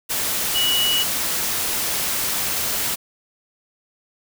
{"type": "tone in noise", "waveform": "sine", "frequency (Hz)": 2933, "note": "F#7", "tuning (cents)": -16, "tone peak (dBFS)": -18, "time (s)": [0.54, 1.04], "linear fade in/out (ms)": 20, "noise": "white", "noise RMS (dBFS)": -23, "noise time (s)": [0.09, 2.96], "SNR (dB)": 2, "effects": []}